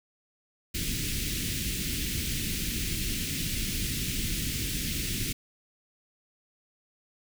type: band-stop noise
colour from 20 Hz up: pink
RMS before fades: -31 dBFS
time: 0.74-5.33 s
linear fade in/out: 10 ms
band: 310 to 2200 Hz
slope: 24 dB/octave
effects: none